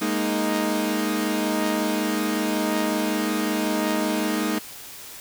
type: chord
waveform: sawtooth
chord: Ab suspended second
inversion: none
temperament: equal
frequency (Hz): 207.7 / 233.1 / 311.1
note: Ab3 / Bb3 / Eb4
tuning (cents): 0 / 0 / 0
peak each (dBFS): -23 / -24 / -21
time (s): 0.01-4.59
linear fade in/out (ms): 10
effects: white hiss -40 dBFS RMS until 5.2 s